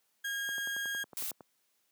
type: tone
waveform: 35% pulse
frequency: 1629 Hz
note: G#6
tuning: 34 cents flat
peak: -32 dBFS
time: 0.24-1.04 s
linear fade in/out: 10 ms
type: click train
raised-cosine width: 1 ms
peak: -34 dBFS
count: 11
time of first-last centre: 0.49-1.407 s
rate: 10.9 Hz
type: noise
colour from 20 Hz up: blue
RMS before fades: -37 dBFS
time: 1.17-1.31 s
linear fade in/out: 0 ms
effects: white hiss -75 dBFS RMS until 1.91 s + high-pass 150 Hz 12 dB/octave